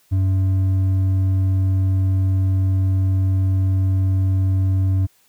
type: tone with hard clipping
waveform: sine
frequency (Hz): 94.9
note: F#2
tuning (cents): +44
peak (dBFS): -16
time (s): 0.11-5.07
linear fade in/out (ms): 20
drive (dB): 4
effects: white hiss -58 dBFS RMS until 5.28 s